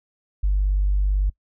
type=tone; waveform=sine; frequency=49 Hz; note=G1; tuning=in tune; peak=-16 dBFS; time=0.43-1.3 s; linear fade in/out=10 ms; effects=noise-tail reverb RT60 0.1 s tail -24 dB re dry + tanh soft clip ceiling -12 dBFS